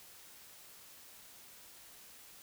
silence, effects white hiss -56 dBFS RMS until 2.42 s

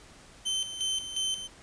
sawtooth tone with tremolo, 3086 Hz, G7, 28 cents flat, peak -24 dBFS, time 0.45-1.48 s, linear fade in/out 20 ms, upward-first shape square, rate 2.8 Hz, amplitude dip 65%, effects pink hiss -53 dBFS RMS until 1.62 s + resampled to 22050 Hz

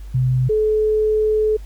sine tone pair in turn, 128 / 430.5 Hz, C3 / A4, -38 / -38 cents, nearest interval octave + major sixth, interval 2100 cents, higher second, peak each -14 dBFS, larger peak neither, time 0.14-0.49 / 0.49-1.57 s, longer second, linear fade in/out 10 ms, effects added 50 Hz sine -31 dBFS peak until 1.65 s + pink hiss -52 dBFS RMS until 1.65 s

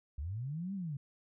sine linear two-way sweep, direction up then down, 64 to 201.9 to 133 Hz, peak -36 dBFS, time 0.18-0.97 s, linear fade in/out 5 ms, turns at 0.74 s, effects none

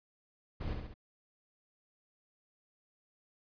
brown noise with echo, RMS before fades -37 dBFS, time 0.6-0.74 s, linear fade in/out 10 ms, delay 67 ms, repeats 3, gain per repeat -4 dB, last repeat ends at 0.941 s, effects resampled to 11025 Hz

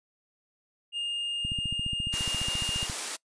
triangle tone, 2827 Hz, F7, 20 cents sharp, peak -28 dBFS, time 0.92-2.88 s, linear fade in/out 50 ms
click train, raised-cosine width 5 ms, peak -23 dBFS, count 22, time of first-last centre 1.45-2.898 s, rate 14.5 Hz
white high-pass noise, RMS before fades -33 dBFS, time 2.12-3.17 s, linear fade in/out 20 ms, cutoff 260 Hz, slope 24 dB/octave
effects noise-tail reverb RT60 0.1 s tail -23 dB re dry + resampled to 22050 Hz

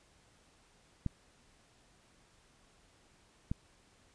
clicks, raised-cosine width 5 ms, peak -21 dBFS, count 2, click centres 1.063 / 3.515 s, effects pink hiss -66 dBFS RMS until 4.14 s + resampled to 22050 Hz

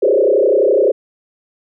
sine tone with frequency modulation, 469.6 Hz, A#4, 13 cents sharp, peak -9 dBFS, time 0.02-0.92 s, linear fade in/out 10 ms, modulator 31.7 Hz, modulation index 3.1, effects none

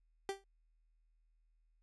30% pulse tone with exponential decay, 392 Hz, G4, in tune, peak -31 dBFS, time 0.29-0.44 s, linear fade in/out 1 ms, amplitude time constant 31 ms, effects added 40 Hz sine -70 dBFS peak until 1.82 s + resampled to 24000 Hz

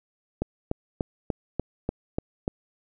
click train, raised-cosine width 2 ms, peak -12 dBFS, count 8, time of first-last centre 0.42-2.479 s, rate 3.4 Hz, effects none

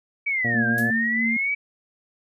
sine linear two-way sweep, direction down then up, 2300 to 1568 to 2300 Hz, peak -21 dBFS, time 0.26-1.55 s, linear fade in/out 10 ms, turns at 0.67 s
harmonic tone, 117.8 Hz, A#2, 19 cents sharp, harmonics 1 / 2 / 3 / 4 / 5 / 6, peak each -29 / -28 / -38 / -37 / -37 / -34 dBFS, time 0.44-0.91 s, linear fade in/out 10 ms
sine tone with tremolo, 227.3 Hz, A#3, 43 cents flat, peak -22 dBFS, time 0.54-1.37 s, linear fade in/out 5 ms, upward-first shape triangle, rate 3.1 Hz, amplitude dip 50%
violet noise with exponential decay, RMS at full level -29 dBFS, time 0.78-0.96 s, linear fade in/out 1 ms, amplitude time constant 37 ms
effects resampled to 32000 Hz

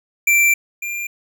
square tone pair in turn, 2349 / 2389 Hz, D7 / D7, 0 / +29 cents, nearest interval unison, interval 29 cents, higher second, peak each -12 / -24 dBFS, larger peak first, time 0.27-0.54 / 0.82-1.07 s, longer first, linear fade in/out 5 ms, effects none

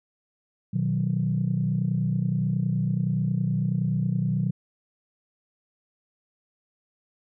sine chord, B major, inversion none, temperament equal, 123.47 / 155.56 / 185 Hz, B2 / D#3 / F#3, 0 / 0 / 0 cents, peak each -26 dBFS, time 0.73-4.51 s, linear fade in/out 10 ms, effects tanh soft clip ceiling -14 dBFS

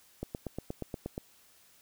click train, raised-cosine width 2 ms, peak -22 dBFS, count 9, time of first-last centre 0.23-1.179 s, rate 8.43 Hz, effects white hiss -62 dBFS RMS until 1.81 s

